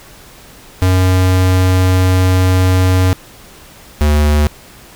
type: tone pair in turn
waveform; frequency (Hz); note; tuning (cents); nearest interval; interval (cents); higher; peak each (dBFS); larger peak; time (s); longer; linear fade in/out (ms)
square; 92.5 / 74.48; F#2 / D2; 0 / +25; major third; 375; first; -9; neither; 0.82-3.13 / 4.01-4.47; first; 0
effects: pink hiss -39 dBFS RMS until 4.95 s